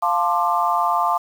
sine chord, D minor seventh, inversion first, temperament equal with one note detuned, 698.5 / 880 / 1046.5 / 1186.3 Hz, F5 / A5 / C6 / D6, 0 / 0 / 0 / +17 cents, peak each -22 dBFS, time 0.02-1.18 s, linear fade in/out 10 ms, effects 7-bit

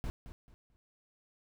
brown noise with echo, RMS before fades -36 dBFS, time 0.04-0.1 s, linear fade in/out 0 ms, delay 220 ms, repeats 3, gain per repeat -11 dB, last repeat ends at 0.76 s, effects none

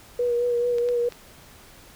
sine tone with vibrato, 481.7 Hz, B4, 43 cents flat, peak -20 dBFS, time 0.19-1.09 s, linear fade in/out 5 ms, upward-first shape sine, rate 4.6 Hz, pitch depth 24 cents each way
clicks, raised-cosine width 0.2 ms, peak -22 dBFS, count 3, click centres 0.784 / 0.888 / 1.123 s
effects pink hiss -49 dBFS RMS until 1.95 s

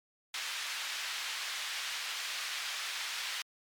white band-pass noise, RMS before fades -38 dBFS, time 0.34-3.42 s, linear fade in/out 2 ms, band 1400 to 4000 Hz, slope 12 dB/octave, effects MP3 96 kbps

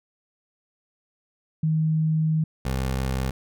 sine / 20% pulse tone pair in turn, 157.6 / 65.43 Hz, D#3 / C2, +23 / +1 cents, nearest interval octave + minor third, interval 1522 cents, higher first, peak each -19 dBFS, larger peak neither, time 1.63-2.44 / 2.65-3.31 s, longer first, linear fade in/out 5 ms, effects none

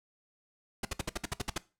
pink noise bursts, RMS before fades -32 dBFS, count 10, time 0.83-1.58 s, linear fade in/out 5 ms, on 21 ms, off 60 ms, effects noise-tail reverb RT60 0.3 s tail -19 dB re dry + low-pass 10000 Hz 12 dB/octave

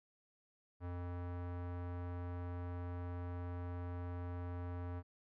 square tone with low-pass filter, 88.3 Hz, F2, 20 cents sharp, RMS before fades -43 dBFS, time 0.8-5.03 s, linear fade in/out 50 ms, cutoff 1300 Hz, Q 1.1, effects none

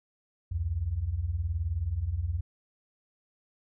sine beating tone pair, 68.2 / 87.2 Hz, C#2 / F2, -28 / -2 cents, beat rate 19 Hz, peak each -33 / -29 dBFS, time 0.51-2.41 s, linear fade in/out 10 ms, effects none

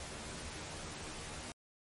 pink noise with comb filter, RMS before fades -45 dBFS, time 0-1.52 s, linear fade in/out 2 ms, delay 13 ms, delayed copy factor +0.8, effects MP3 48 kbps

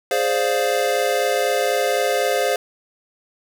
square chord, D half-diminished seventh, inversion second, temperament equal, 415.3 / 523.3 / 587.3 / 698.5 Hz, Ab4 / C5 / D5 / F5, 0 / 0 / 0 / 0 cents, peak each -25 / -22 / -26 / -24 dBFS, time 0.11-2.56 s, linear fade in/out 2 ms, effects none

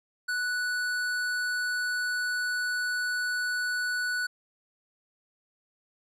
triangle tone with hard clipping, 1480 Hz, F#6, in tune, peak -29 dBFS, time 0.28-4.27 s, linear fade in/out 10 ms, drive 16 dB, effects none

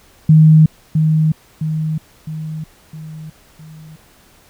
sine tone with echo, 156.6 Hz, D#3, 11 cents sharp, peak -4 dBFS, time 0.29-0.66 s, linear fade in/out 5 ms, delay 660 ms, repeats 5, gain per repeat -6 dB, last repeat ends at 3.96 s, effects pink hiss -49 dBFS RMS until 4.49 s

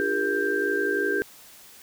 sine tone cluster, 299.2 / 350.7 / 402.3 / 468.1 / 1577 Hz, D4 / F4 / G4 / A#4 / G6, +32 / +7 / +45 / +7 / +10 cents, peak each -32 / -32 / -26 / -32 / -26 dBFS, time 0-1.22 s, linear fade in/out 0 ms, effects white hiss -49 dBFS RMS until 1.82 s

